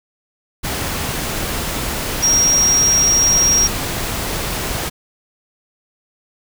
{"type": "tone in noise", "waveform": "sine", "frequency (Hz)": 5630, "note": "F8", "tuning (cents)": 13, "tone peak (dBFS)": -11, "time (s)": [2.22, 3.68], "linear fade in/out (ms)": 20, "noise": "pink", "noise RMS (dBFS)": -22, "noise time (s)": [0.63, 4.9], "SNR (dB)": 8, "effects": []}